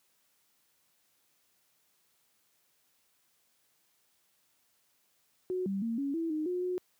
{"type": "tone with pitch steps", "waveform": "sine", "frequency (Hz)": [367.6, 195.5, 229.2, 279, 329.7, 308.6, 359.8, 363], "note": ["F#4", "G3", "A#3", "C#4", "E4", "D#4", "F#4", "F#4"], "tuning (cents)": [-11, -4, -29, 11, 0, -14, -48, -33], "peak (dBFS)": -30, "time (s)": [5.5, 6.78], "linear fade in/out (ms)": 0, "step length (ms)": 160, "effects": ["white hiss -72 dBFS RMS until 6.99 s", "high-pass 80 Hz 12 dB/octave"]}